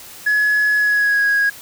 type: tone with pitch glide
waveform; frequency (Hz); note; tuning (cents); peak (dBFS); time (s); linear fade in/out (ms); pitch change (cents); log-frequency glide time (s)
sine; 1694 to 1649.6; G#6 to G#6; +34 to -12; -11; 0.26-1.5; 10; -46; 0.76-1.25
effects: tanh soft clip ceiling -11 dBFS + white hiss -38 dBFS RMS until 1.61 s